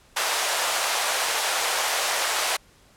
pink high-pass noise, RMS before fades -24 dBFS, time 0.16-2.57 s, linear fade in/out 10 ms, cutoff 580 Hz, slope 24 dB/octave, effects pink hiss -56 dBFS RMS until 2.96 s + low-pass 11000 Hz 12 dB/octave

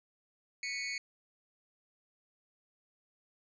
sawtooth tone with amplitude modulation, 2217 Hz, C#7, in tune, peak -28 dBFS, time 0.63-0.98 s, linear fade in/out 2 ms, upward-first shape sine, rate 247 Hz, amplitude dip 85%, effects resampled to 16000 Hz

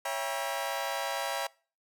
sawtooth chord, C# diminished seventh, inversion none, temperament just, 554.4 / 665.2 / 798.3 / 957.9 Hz, C#5 / E5 / G5 / Bb5, 0 / +16 / +31 / +47 cents, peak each -33 dBFS, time 0.05-1.47 s, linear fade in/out 5 ms, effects noise-tail reverb RT60 0.4 s tail -24 dB re dry

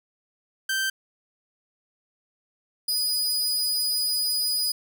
sawtooth tone pair in turn, 1560 / 4953 Hz, G6 / D#8, -9 / -9 cents, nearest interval octave + minor sixth, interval 2000 cents, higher second, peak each -20 dBFS, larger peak neither, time 0.69-0.9 / 2.88-4.72 s, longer second, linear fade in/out 5 ms, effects none

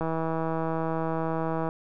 click train, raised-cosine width 1 ms, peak -16 dBFS, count 273, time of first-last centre 0.01-1.689 s, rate 162 Hz, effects none

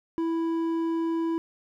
sine tone with hard clipping, 329.6 Hz, E4, in tune, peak -26 dBFS, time 0.18-1.38 s, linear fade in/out 0 ms, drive 6 dB, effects none

